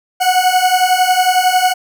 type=beating tone pair; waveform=40% pulse; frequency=730 / 741 Hz; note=F#5 / F#5; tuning=-24 / +2 cents; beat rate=11 Hz; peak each=-13 / -12 dBFS; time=0.2-1.74 s; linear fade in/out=20 ms; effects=none